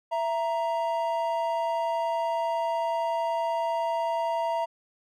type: tone pair together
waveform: triangle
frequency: 666 / 935.6 Hz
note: E5 / A#5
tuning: +18 / +6 cents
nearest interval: tritone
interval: 588 cents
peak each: -26 dBFS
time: 0.11-4.66 s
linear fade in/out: 20 ms
effects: none